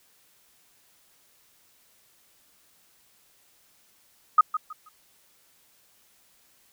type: tone with echo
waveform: sine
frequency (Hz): 1254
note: D#6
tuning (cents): +13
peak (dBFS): -11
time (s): 4.38-4.41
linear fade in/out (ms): 5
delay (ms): 160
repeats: 3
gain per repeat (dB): -12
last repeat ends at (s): 4.89
effects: white hiss -62 dBFS RMS until 6.72 s